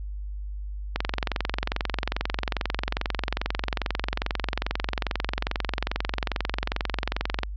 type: click train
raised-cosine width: 0.3 ms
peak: -9 dBFS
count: 146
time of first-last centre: 0.96-7.433 s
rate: 22.4 Hz
effects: added 50 Hz sine -31 dBFS peak until 7.56 s + resampled to 16000 Hz